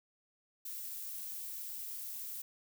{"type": "noise", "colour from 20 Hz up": "violet", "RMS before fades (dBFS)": -43, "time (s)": [0.65, 2.42], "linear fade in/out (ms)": 5, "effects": []}